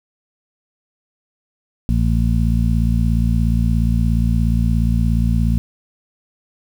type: harmonic tone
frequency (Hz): 57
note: A#1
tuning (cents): -38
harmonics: 1 / 2 / 3 / 4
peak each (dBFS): -16 / -19 / -21 / -22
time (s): 1.89-5.58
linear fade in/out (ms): 0
effects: 7-bit

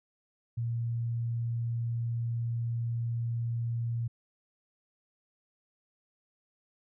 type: tone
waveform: sine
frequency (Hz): 117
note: A#2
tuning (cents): +7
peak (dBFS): -29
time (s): 0.57-4.08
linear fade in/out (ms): 10
effects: none

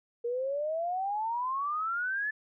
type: exponential sweep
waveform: sine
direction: up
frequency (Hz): 466.2 to 1751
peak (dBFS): -29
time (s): 0.24-2.31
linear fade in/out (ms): 10
effects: none

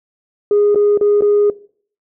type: tone with dropouts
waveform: sine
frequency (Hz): 412.5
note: G#4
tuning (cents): -12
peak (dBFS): -8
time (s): 0.51-1.5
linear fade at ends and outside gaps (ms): 2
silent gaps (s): 0.747-0.757 / 0.975-1.011 / 1.209-1.221
effects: noise-tail reverb RT60 0.5 s tail -19 dB re dry + tanh soft clip ceiling -6 dBFS

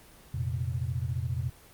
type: chord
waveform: sine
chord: F suspended fourth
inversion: none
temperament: equal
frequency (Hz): 87.31 / 116.54 / 130.81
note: F2 / Bb2 / C3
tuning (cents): 0 / 0 / 0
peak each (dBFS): -33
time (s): 0.34-1.5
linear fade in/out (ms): 5
effects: pink hiss -54 dBFS RMS until 1.73 s + Opus 24 kbps

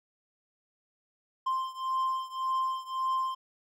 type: beating tone pair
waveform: triangle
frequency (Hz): 1046.5 / 1048.3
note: C6 / C6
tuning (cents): 0 / +3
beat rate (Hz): 1.8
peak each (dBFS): -29 / -31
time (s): 1.46-3.35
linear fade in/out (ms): 10
effects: none

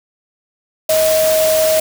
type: tone in noise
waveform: sine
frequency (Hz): 631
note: D#5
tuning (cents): +24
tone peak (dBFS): -11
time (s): 0.89-1.8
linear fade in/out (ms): 5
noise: white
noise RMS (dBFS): -20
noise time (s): 0.89-1.8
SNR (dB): +6
effects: none

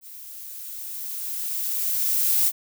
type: noise with level ramp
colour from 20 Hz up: violet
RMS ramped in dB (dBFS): -42 to -19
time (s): 0.01-2.52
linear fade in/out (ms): 50
effects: none

